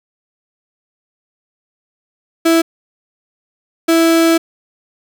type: tone bursts at uneven times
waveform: 35% pulse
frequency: 329.6 Hz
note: E4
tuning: in tune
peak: -7 dBFS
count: 2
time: 2.45-2.62 / 3.88-4.38 s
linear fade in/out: 10 ms
effects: none